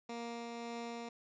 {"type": "tone with tremolo", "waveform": "15% pulse", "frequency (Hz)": 234.4, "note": "A#3", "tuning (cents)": 10, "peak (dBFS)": -34, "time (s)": [0.09, 1.09], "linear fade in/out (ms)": 5, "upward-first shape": "triangle", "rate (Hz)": 1.8, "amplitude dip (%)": 25, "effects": ["resampled to 16000 Hz"]}